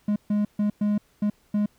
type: tone bursts at uneven times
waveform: triangle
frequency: 207.7 Hz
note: G#3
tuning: in tune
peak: -18 dBFS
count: 6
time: 0.08-0.16 / 0.3-0.45 / 0.59-0.7 / 0.81-0.98 / 1.22-1.3 / 1.54-1.66 s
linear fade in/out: 5 ms
effects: pink hiss -63 dBFS RMS until 1.78 s